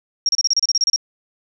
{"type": "tone bursts", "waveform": "sine", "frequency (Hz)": 5588, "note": "F8", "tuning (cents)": 0, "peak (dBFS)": -13, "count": 12, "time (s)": [0.26, 0.961], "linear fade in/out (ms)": 2, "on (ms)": 30, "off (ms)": 31, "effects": []}